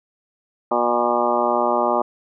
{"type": "harmonic tone with a mistuned harmonic", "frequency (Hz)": 120.4, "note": "B2", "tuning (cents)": -44, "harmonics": [2, 3, 4, 5, 6, 7, 8, 9, 10], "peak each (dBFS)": [-28, -25, -28, -22, -27, -23, -26, -26, -26], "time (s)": [0.71, 2.02], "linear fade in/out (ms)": 5, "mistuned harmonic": 7, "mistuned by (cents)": -37, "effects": []}